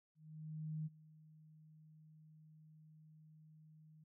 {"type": "tone with ADSR envelope", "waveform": "sine", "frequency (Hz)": 155.56, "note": "D#3", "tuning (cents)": 0, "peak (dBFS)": -39, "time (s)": [0.15, 4.04], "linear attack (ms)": 710, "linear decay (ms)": 27, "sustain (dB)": -21, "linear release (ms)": 7, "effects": []}